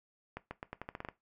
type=accelerating click train; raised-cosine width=0.5 ms; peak=-25 dBFS; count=10; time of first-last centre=0.37-1.087 s; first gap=140 ms; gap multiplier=0.85; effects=noise-tail reverb RT60 0.2 s tail -17 dB re dry